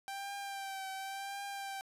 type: tone with vibrato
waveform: sawtooth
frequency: 784 Hz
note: G5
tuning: in tune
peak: -36 dBFS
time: 0.08-1.81 s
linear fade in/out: 0 ms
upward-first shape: triangle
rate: 0.92 Hz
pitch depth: 39 cents each way
effects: resampled to 32000 Hz + 13-bit